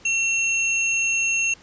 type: tone pair together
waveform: sine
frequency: 2719 / 6430 Hz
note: F7 / G8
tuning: -47 / +43 cents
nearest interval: octave + minor third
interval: 1490 cents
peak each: -20 / -25 dBFS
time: 0.05-1.54 s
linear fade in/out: 5 ms
effects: pink hiss -50 dBFS RMS until 1.62 s + resampled to 16000 Hz